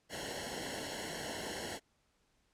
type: noise with comb filter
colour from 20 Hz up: pink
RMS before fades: -41 dBFS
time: 0.09-1.8 s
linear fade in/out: 50 ms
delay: 0.82 ms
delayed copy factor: -1
effects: pink hiss -75 dBFS RMS until 2.53 s + low-pass 9000 Hz 12 dB/octave